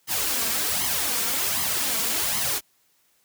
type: noise with flanger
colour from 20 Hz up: white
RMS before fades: -25 dBFS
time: 0.07-2.61 s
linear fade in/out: 50 ms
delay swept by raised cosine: 0.97 to 4.47 ms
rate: 1.3 Hz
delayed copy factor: +0.65
effects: white hiss -65 dBFS RMS until 3.24 s + high-pass 60 Hz 12 dB/octave